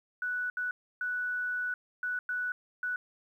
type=tone bursts at uneven times; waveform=sine; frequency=1480 Hz; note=F#6; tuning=in tune; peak=-30 dBFS; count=6; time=0.22-0.5 / 0.57-0.71 / 1.01-1.74 / 2.03-2.19 / 2.29-2.52 / 2.83-2.96 s; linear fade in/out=2 ms; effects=11-bit